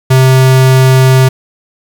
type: tone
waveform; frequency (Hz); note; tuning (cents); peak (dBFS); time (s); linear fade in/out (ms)
square; 130.81; C3; 0; -4; 0.1-1.29; 10
effects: 7-bit